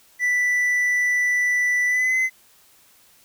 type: tone with pitch glide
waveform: triangle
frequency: 1975.5 to 2045 Hz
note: B6 to C7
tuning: 0 to -40 cents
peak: -16 dBFS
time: 0.19-2.3 s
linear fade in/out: 50 ms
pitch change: +60 cents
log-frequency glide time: 1.87-2.17 s
effects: white hiss -55 dBFS RMS until 3.24 s